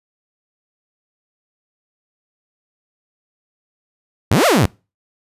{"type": "exponential two-way sweep", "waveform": "sawtooth", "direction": "up then down", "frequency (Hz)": [78.8, 737, 78.8], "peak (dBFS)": -7, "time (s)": [4.31, 4.66], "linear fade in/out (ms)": 5, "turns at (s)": 4.46, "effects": ["noise-tail reverb RT60 0.3 s tail -25 dB re dry", "resampled to 32000 Hz"]}